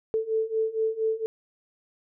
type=beating tone pair; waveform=sine; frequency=440 / 444.3 Hz; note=A4 / A4; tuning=0 / +17 cents; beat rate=4.3 Hz; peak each=-28 / -26 dBFS; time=0.14-1.26 s; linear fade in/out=0 ms; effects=none